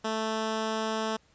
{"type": "tone", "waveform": "10% pulse", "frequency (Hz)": 220, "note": "A3", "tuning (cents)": 0, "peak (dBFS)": -20, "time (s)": [0.04, 1.17], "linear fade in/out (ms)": 10, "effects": ["pink hiss -64 dBFS RMS until 1.34 s", "resampled to 16000 Hz"]}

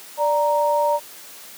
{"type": "tone pair together", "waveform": "sine", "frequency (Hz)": [587.3, 932.3], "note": ["D5", "A#5"], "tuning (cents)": [0, 0], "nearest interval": "minor sixth", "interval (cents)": 800, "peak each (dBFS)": -19, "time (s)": [0.17, 1], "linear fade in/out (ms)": 50, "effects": ["white hiss -41 dBFS RMS until 1.57 s", "high-pass 200 Hz 12 dB/octave"]}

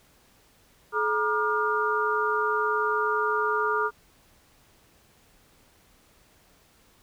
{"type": "tone cluster", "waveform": "sine", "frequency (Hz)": [428.2, 948, 1198, 1417], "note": ["A4", "A#5", "D6", "F6"], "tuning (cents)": [-47, 29, 34, 25], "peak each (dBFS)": [-28, -30, -27, -28], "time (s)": [0.92, 3.91], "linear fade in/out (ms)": 50, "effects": ["pink hiss -60 dBFS RMS until 7.02 s"]}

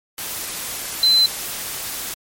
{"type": "tone in noise", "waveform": "sine", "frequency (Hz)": 4057, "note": "B7", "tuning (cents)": 46, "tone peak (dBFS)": -11, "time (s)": [1.03, 1.26], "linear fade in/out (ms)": 2, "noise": "white", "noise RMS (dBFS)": -28, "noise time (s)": [0.18, 2.14], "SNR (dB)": 14, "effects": ["MP3 64 kbps"]}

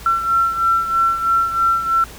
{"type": "beating tone pair", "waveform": "sine", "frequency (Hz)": [1349, 1352.1], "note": ["E6", "E6"], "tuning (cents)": [40, 44], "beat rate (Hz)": 3.1, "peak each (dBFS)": [-15, -21], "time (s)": [0.06, 2.04], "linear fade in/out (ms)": 2, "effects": ["added 57 Hz sine -40 dBFS peak until 2.18 s", "pink hiss -38 dBFS RMS until 2.18 s"]}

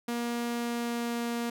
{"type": "tone with pitch glide", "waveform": "sawtooth", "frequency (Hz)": [237.3, 235.8], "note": ["A#3", "A#3"], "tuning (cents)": [31, 20], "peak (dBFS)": -26, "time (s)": [0.08, 1.5], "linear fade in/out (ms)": 5, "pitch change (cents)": -11, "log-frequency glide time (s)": [0.49, 1.22], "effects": []}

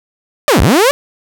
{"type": "linear two-way sweep", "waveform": "sawtooth", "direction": "down then up", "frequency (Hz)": [634, 42.12, 588], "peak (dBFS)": -3, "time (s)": [0.48, 0.91], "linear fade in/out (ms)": 0, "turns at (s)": 0.61, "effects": []}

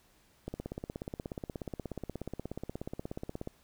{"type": "click train", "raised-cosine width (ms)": 2, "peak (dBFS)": -24, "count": 51, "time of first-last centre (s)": [0.48, 3.474], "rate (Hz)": 16.7, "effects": ["pink hiss -66 dBFS RMS until 3.63 s"]}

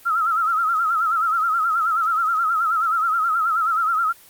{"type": "tone with vibrato", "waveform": "sine", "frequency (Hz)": 1318.5, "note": "E6", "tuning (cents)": 0, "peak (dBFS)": -17, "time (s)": [0.05, 4.13], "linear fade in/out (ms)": 20, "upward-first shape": "sine", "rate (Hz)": 9.4, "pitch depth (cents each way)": 94, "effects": ["white hiss -48 dBFS RMS until 4.29 s", "Opus 24 kbps"]}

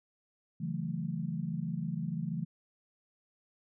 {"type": "chord", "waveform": "sine", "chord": "F# minor seventh", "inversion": "second", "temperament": "equal", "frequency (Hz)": [138.59, 164.81, 185, 220], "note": ["C#3", "E3", "F#3", "A3"], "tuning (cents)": [0, 0, 0, 0], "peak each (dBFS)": [-40, -35, -40, -40], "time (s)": [0.6, 2.45], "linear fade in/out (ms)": 10, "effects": []}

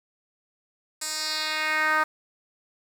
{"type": "tone with band-pass filter sweep", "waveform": "10% pulse", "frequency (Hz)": 310, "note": "D#4", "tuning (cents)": -6, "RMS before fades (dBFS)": -26, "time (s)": [1.01, 2.04], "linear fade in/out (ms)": 10, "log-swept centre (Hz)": [7800, 1300], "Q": 2, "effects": ["7-bit"]}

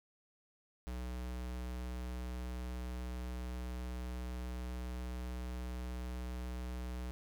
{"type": "tone", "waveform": "square", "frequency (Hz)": 61.74, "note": "B1", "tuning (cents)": 0, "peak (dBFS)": -40, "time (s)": [0.87, 7.11], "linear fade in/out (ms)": 0, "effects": []}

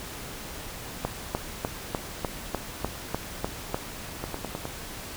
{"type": "two click trains", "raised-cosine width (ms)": 1, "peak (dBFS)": [-17, -12], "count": [5, 10], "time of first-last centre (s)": [[4.24, 4.654], [1.05, 3.745]], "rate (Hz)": [9.66, 3.34], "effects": ["pink hiss -39 dBFS RMS until 5.16 s"]}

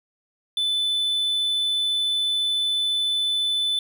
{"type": "tone", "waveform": "triangle", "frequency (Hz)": 3506, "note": "A7", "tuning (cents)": -7, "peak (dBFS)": -19, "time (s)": [0.57, 3.79], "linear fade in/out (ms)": 2, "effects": []}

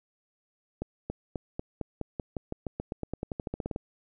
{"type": "accelerating click train", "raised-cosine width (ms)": 2, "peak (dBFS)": -19, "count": 23, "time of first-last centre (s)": [0.82, 3.761], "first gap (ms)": 280, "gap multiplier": 0.92, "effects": []}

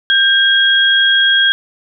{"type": "tone pair together", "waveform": "sine", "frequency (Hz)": [1591, 3289], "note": ["G6", "G#7"], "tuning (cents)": [25, -18], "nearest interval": "octave + minor second", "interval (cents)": 1257, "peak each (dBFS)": -11, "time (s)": [0.1, 1.52], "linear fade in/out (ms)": 0, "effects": []}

